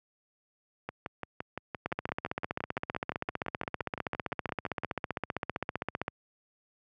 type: two click trains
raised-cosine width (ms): 0.5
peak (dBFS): -20 / -16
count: 24 / 66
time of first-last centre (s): 0.89-4.835 / 1.86-6.081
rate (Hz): 5.83 / 15.4
effects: high-pass 80 Hz 12 dB/octave